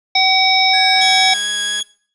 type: harmonic tone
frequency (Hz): 759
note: F#5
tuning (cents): +44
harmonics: 1 / 3 / 5 / 7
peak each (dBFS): -16 / -16 / -16 / -16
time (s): 0.15-1.34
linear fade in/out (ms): 5
type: tone with vibrato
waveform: square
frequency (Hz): 1655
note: G#6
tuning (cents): -6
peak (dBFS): -24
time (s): 0.73-1.8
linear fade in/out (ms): 10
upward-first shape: sine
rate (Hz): 4.2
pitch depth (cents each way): 13
type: click train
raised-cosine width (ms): 0.2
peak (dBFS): -20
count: 175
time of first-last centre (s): 0.96-1.809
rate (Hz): 205
type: tone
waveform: sawtooth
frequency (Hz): 3346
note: G#7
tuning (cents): +12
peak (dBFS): -16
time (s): 1.01-1.83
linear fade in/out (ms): 5
effects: noise-tail reverb RT60 0.5 s tail -21 dB re dry + resampled to 24000 Hz